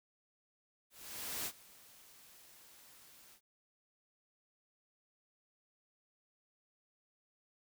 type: noise with ADSR envelope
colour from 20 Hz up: white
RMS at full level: -39 dBFS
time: 0.9-3.41 s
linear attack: 560 ms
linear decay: 59 ms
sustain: -21 dB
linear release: 80 ms
effects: none